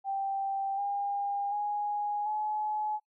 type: tone with pitch steps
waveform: sine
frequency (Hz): 784 / 805.6 / 827.7 / 850.5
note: G5 / G5 / G#5 / G#5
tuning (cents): 0 / +47 / -6 / +41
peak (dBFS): -29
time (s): 0.04-3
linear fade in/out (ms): 50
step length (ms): 740
effects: noise-tail reverb RT60 0.1 s tail -24 dB re dry